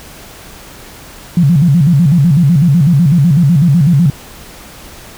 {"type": "tone with vibrato", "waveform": "sine", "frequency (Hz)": 155.56, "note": "D#3", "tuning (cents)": 0, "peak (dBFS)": -5, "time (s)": [1.37, 4.1], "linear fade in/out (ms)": 2, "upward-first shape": "square", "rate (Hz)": 8, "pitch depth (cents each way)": 200, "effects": ["pink hiss -34 dBFS RMS until 5.17 s"]}